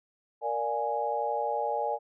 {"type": "chord", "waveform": "sine", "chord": "Bb dominant seventh", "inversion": "none", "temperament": "equal", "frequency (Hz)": [466.2, 587.3, 698.5, 830.6], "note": ["Bb4", "D5", "F5", "Ab5"], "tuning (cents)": [0, 0, 0, 0], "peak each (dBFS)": [-34, -33, -36, -30], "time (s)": [0.41, 1.99], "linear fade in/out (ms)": 50, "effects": []}